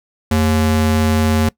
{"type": "ring-modulated tone", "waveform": "square", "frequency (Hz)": 156.5, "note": "D#3", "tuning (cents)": 10, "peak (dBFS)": -10, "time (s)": [0.31, 1.49], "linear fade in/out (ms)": 5, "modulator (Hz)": 69.6, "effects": ["noise-tail reverb RT60 0.1 s tail -22 dB re dry"]}